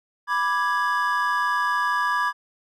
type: chord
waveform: triangle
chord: G# diminished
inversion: first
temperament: equal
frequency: 987.8 / 1174.7 / 1661.2 Hz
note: B5 / D6 / G#6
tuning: 0 / 0 / 0 cents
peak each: -23 dBFS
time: 0.27-2.33 s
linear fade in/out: 50 ms
effects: none